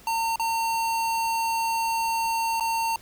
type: tone with dropouts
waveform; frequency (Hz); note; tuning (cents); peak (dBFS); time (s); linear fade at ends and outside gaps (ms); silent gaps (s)
square; 910; A#5; -42; -24; 0.07-2.96; 2; 0.359-0.396 / 2.599-2.607
effects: pink hiss -51 dBFS RMS until 3.01 s